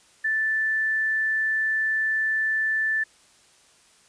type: tone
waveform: sine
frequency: 1760 Hz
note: A6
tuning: in tune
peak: -21 dBFS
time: 0.24-3.04 s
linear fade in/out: 10 ms
effects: white hiss -57 dBFS RMS until 4.08 s + resampled to 22050 Hz